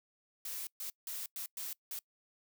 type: noise bursts at uneven times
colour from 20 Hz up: blue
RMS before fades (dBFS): -41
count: 6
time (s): 0.45-0.67 / 0.8-0.9 / 1.07-1.26 / 1.36-1.46 / 1.57-1.73 / 1.91-1.99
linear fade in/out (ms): 2
effects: noise-tail reverb RT60 0.1 s tail -24 dB re dry